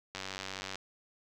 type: click train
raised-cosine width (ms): 0.2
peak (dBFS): -21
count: 59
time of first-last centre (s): 0.15-0.756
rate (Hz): 95.7
effects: none